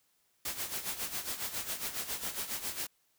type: noise with tremolo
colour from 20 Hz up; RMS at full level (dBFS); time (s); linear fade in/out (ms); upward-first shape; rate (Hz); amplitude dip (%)
white; -35; 0.45-2.87; 5; sine; 7.3; 70
effects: white hiss -73 dBFS RMS until 3.18 s